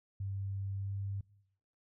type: tone with pitch glide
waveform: sine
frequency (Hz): 98 to 98.91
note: G2 to G2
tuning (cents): 0 to +16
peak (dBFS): -35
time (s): 0.2-1.21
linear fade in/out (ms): 5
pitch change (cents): +16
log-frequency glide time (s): 0.76-0.93
effects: noise-tail reverb RT60 0.8 s tail -23 dB re dry